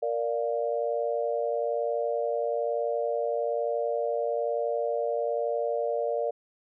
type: chord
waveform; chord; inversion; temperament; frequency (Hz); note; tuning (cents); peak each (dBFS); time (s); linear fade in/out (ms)
sine; Bb major; none; equal; 466.2 / 587.3 / 698.5; Bb4 / D5 / F5; 0 / 0 / 0; -29 / -29 / -33; 0.02-6.31; 10
effects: none